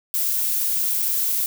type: noise with dropouts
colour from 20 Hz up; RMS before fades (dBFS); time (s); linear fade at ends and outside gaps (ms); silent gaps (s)
violet; -22; 0.14-1.46; 0; 1.02-1.024
effects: none